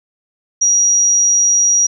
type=tone; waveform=sine; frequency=5750 Hz; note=F8; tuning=50 cents sharp; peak=-9 dBFS; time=0.61-1.87 s; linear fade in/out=10 ms; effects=none